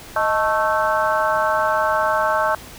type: harmonic tone with a mistuned harmonic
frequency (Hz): 220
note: A3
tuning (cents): 0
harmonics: 3 / 4 / 5 / 6 / 7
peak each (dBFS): -21 / -22 / -23 / -24 / -24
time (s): 0.16-2.55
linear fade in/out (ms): 2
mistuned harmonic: 3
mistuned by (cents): -89
effects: pink hiss -39 dBFS RMS until 2.78 s